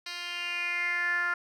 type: tone with band-pass filter sweep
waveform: 10% pulse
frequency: 350 Hz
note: F4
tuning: 4 cents sharp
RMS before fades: -31 dBFS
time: 0.06-1.34 s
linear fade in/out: 5 ms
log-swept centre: 3700 to 1500 Hz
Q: 5.8
effects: none